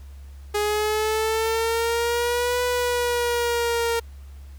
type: exponential two-way sweep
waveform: sawtooth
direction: up then down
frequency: 414.6 to 493.9 to 462.8 Hz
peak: -17 dBFS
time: 0.54-4 s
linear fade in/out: 10 ms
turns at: 2.63 s
effects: added 69 Hz sine -38 dBFS peak until 4.58 s + pink hiss -57 dBFS RMS until 4.58 s